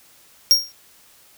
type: tone with exponential decay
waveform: 45% pulse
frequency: 5580 Hz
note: F8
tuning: 2 cents flat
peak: -7 dBFS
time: 0.51-0.72 s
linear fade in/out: 0 ms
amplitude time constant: 45 ms
effects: white hiss -52 dBFS RMS until 1.37 s